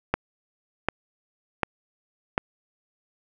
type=click train; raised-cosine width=0.5 ms; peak=-6 dBFS; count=4; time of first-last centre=0.14-2.379 s; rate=1.34 Hz; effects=none